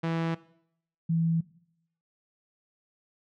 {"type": "tone pair in turn", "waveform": ["sawtooth", "sine"], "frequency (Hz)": [164.81, 164.81], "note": ["E3", "E3"], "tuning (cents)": [0, 0], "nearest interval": "unison", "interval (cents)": 0, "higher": "neither", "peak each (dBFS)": -23, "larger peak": "neither", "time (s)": [[0.03, 0.35], [1.09, 1.41]], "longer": "neither", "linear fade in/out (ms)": 10, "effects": ["noise-tail reverb RT60 0.7 s tail -19 dB re dry", "low-pass 3000 Hz 12 dB/octave"]}